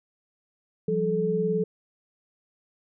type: tone cluster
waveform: sine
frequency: 173.3 / 192.4 / 433.6 Hz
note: F3 / G3 / A4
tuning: -13 / -32 / -25 cents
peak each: -28 / -31 / -24 dBFS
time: 0.88-1.64 s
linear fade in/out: 5 ms
effects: none